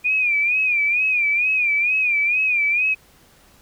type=tone with vibrato; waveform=sine; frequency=2428 Hz; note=D#7; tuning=43 cents flat; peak=-16 dBFS; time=0.04-2.95 s; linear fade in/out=20 ms; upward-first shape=sine; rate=2.2 Hz; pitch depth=98 cents each way; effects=pink hiss -53 dBFS RMS until 3.61 s